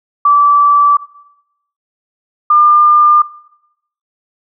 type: tone pair in turn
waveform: sine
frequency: 1159 / 1201 Hz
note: D6 / D6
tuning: -23 / +38 cents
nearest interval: minor second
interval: 61 cents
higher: second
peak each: -5 dBFS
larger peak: neither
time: 0.25-0.97 / 2.5-3.22 s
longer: neither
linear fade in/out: 5 ms
effects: noise-tail reverb RT60 0.8 s tail -18 dB re dry